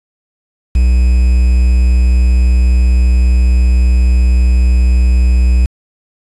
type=tone with quantisation; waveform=triangle; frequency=61.8 Hz; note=B1; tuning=2 cents sharp; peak=-4 dBFS; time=0.75-5.66 s; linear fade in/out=5 ms; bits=5; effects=resampled to 24000 Hz